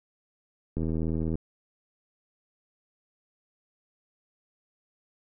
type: click train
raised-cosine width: 3 ms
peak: -18 dBFS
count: 48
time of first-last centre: 0.77-1.355 s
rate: 80.4 Hz
effects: none